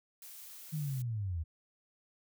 blue noise, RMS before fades -50 dBFS, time 0.22-1.02 s, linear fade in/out 2 ms
sine linear sweep, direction down, 159.3 to 76.3 Hz, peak -33 dBFS, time 0.72-1.44 s, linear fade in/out 20 ms
effects none

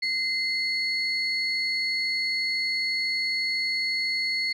sine tone pair together, 2070 / 4386 Hz, C7 / C#8, -19 / -19 cents, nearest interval octave + minor second, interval 1300 cents, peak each -26 dBFS, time 0.02-4.53 s, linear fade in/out 10 ms, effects tanh soft clip ceiling -18 dBFS

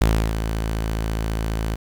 sawtooth tone with ADSR envelope, 54.7 Hz, A1, 9 cents flat, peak -10 dBFS, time 0.01-1.76 s, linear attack 5 ms, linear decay 310 ms, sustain -8 dB, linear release 12 ms, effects 8-bit

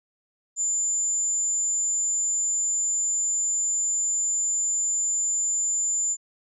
sine tone, 7110 Hz, A8, 17 cents sharp, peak -22 dBFS, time 0.56-6.17 s, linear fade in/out 50 ms, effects none

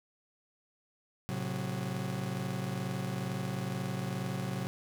40% pulse chord, F# diminished, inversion first, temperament just, 111 / 133.2 / 185 Hz, A2 / C3 / F#3, +16 / +31 / 0 cents, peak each -40 / -36 / -36 dBFS, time 1.29-4.67 s, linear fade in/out 0 ms, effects none

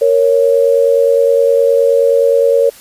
sine tone pair together, 464.8 / 554.4 Hz, A#4 / C#5, -5 / 0 cents, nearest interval minor third, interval 305 cents, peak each -10 dBFS, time 0.01-2.7 s, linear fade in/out 10 ms, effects white hiss -39 dBFS RMS until 2.8 s + resampled to 32000 Hz

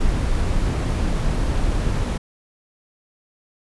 brown noise, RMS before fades -20 dBFS, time 0-2.18 s, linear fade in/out 10 ms, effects resampled to 24000 Hz

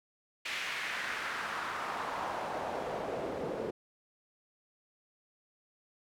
pink noise with band-pass filter sweep, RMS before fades -37 dBFS, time 0.45-3.71 s, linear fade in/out 10 ms, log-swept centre 2500 to 400 Hz, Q 1.9, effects none

